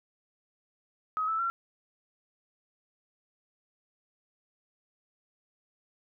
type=tone with pitch steps; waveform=sine; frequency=1268 / 1314.2 / 1362.2 Hz; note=D#6 / E6 / F6; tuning=+32 / -6 / -44 cents; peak=-27 dBFS; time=1.17-1.5 s; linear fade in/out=0 ms; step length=110 ms; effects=none